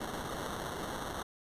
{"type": "noise with sample-and-hold", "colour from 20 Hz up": "blue", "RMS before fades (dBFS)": -39, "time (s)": [0, 1.23], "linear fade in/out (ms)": 10, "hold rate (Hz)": 2450, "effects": ["resampled to 32000 Hz"]}